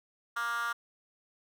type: tone with high-pass filter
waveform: 10% pulse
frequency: 234.7 Hz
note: A#3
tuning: 12 cents sharp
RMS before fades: -33 dBFS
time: 0.36-0.73 s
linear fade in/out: 10 ms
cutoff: 1300 Hz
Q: 7.1
effects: none